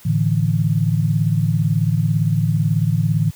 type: chord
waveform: sine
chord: A suspended fourth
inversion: none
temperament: equal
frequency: 110 / 146.83 / 164.81 Hz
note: A2 / D3 / E3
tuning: 0 / 0 / 0 cents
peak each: -19 dBFS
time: 0.05-3.31 s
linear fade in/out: 10 ms
effects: white hiss -46 dBFS RMS until 3.35 s

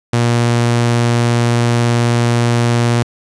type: tone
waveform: sawtooth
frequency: 118.8 Hz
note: A#2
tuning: 33 cents sharp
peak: -7 dBFS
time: 0.13-3.03 s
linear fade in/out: 5 ms
effects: resampled to 22050 Hz + 7-bit

